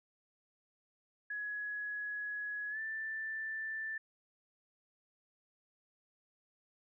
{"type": "tone with pitch glide", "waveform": "sine", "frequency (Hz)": [1680, 1768.6], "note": ["G#6", "A6"], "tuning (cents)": [19, 8], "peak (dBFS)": -37, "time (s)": [1.3, 3.98], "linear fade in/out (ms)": 5, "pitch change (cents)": 89, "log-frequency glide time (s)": [2.7, 2.79], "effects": []}